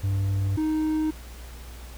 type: tone pair in turn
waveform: triangle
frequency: 98 / 311.1 Hz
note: G2 / D#4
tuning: 0 / 0 cents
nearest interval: octave + minor sixth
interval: 2000 cents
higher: second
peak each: -20 dBFS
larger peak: neither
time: 0.03-0.57 / 0.57-1.11 s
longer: neither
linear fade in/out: 10 ms
effects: added 60 Hz sine -39 dBFS peak until 1.97 s + pink hiss -47 dBFS RMS until 1.97 s